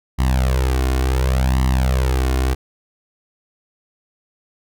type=tone with flanger; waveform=sawtooth; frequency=64.5 Hz; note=C2; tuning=24 cents flat; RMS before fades=-17 dBFS; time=0.18-2.55 s; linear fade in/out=20 ms; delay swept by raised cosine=1 to 2.8 ms; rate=0.69 Hz; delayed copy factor=+0.85; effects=none